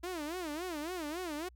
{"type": "tone with vibrato", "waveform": "sawtooth", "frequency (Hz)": 329.2, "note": "E4", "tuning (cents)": -2, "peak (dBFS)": -33, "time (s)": [0.03, 1.49], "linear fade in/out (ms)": 10, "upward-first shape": "sine", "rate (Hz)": 3.6, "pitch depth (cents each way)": 210, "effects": ["added 60 Hz sine -56 dBFS peak until 1.55 s"]}